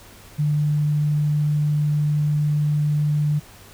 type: tone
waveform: sine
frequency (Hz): 148.9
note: D3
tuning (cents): +24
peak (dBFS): -17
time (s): 0.38-3.4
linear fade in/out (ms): 20
effects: added 99 Hz sine -50 dBFS peak until 3.73 s + pink hiss -46 dBFS RMS until 3.73 s